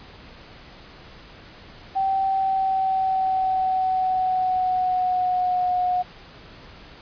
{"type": "tone with pitch glide", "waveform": "sine", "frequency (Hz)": [773, 725.4], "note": ["G5", "F#5"], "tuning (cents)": [-24, -34], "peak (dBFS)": -19, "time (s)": [1.95, 6.03], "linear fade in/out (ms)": 20, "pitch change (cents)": -110, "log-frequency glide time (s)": [2.25, 5.71], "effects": ["pink hiss -45 dBFS RMS until 7.01 s", "resampled to 11025 Hz"]}